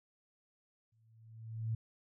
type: tone with exponential growth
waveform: sine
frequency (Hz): 112.1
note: A2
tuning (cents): +33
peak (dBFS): -31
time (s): 0.92-1.75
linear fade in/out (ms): 5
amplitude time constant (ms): 180
effects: none